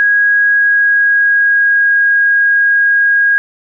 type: tone with pitch glide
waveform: sine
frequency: 1650 to 1636.7 Hz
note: G#6 to G#6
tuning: -12 to -26 cents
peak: -7 dBFS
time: 0-3.38 s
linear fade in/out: 0 ms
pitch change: -14 cents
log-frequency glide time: 0.45-1.97 s
effects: none